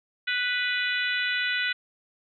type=harmonic tone; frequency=493.9 Hz; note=B4; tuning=in tune; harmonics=3 / 4 / 5 / 6 / 7 / 8; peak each=-28 / -30 / -32 / -34 / -35 / -36 dBFS; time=0.27-1.73 s; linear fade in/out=10 ms; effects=none